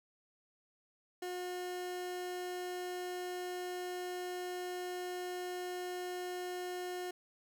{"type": "tone", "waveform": "30% pulse", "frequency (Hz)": 360, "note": "F#4", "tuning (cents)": -47, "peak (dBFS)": -36, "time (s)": [1.22, 7.11], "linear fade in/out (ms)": 5, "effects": []}